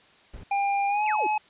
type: noise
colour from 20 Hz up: brown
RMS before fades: -41 dBFS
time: 0.33-0.44 s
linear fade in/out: 10 ms
type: tone with pitch glide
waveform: square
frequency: 800 to 852.5 Hz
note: G5 to G#5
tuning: +35 to +45 cents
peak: -23 dBFS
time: 0.51-1.38 s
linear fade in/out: 5 ms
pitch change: +110 cents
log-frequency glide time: 0.88-1.04 s
type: exponential sweep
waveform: sine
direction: down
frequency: 2832 to 311.4 Hz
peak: -29 dBFS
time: 1.06-1.27 s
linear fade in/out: 5 ms
effects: white hiss -56 dBFS RMS until 1.49 s + resampled to 8000 Hz

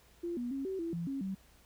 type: tone with pitch steps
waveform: sine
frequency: 343.9 / 242.3 / 272.2 / 382 / 333.8 / 169.6 / 272.8 / 191.8 Hz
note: F4 / B3 / C#4 / G4 / E4 / E3 / C#4 / G3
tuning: -27 / -33 / -31 / -45 / +22 / +50 / -28 / -37 cents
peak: -34 dBFS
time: 0.23-1.35 s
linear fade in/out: 10 ms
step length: 140 ms
effects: added 60 Hz sine -63 dBFS peak until 1.65 s + pink hiss -64 dBFS RMS until 1.65 s

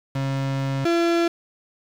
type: tone pair in turn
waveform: 35% pulse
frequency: 135.9 / 339.1 Hz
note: C#3 / E4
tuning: -34 / +49 cents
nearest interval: octave + major third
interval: 1583 cents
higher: second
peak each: -21 / -16 dBFS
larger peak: second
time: 0.15-0.85 / 0.85-1.28 s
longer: first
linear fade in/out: 5 ms
effects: low-pass 5000 Hz 12 dB/octave + 7-bit

